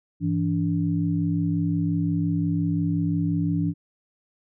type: tone cluster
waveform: sine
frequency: 100.1 / 165.8 / 289.1 Hz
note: G2 / E3 / D4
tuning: +37 / +10 / -27 cents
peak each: -29 / -23 / -26 dBFS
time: 0.2-3.74 s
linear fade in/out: 50 ms
effects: none